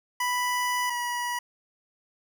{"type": "tone pair in turn", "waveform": "25% pulse", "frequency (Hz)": [987.8, 969.1], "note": ["B5", "B5"], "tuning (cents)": [0, -33], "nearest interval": "unison", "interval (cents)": 33, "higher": "first", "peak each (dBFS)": [-21, -24], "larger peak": "first", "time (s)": [[0.2, 0.9], [0.9, 1.39]], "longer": "first", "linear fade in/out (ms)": 5, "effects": []}